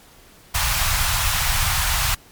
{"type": "band-stop noise", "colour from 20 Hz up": "pink", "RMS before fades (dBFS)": -20, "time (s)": [0.54, 2.15], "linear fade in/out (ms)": 10, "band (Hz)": [120, 840], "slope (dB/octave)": 24, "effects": ["pink hiss -49 dBFS RMS until 2.31 s", "MP3 96 kbps"]}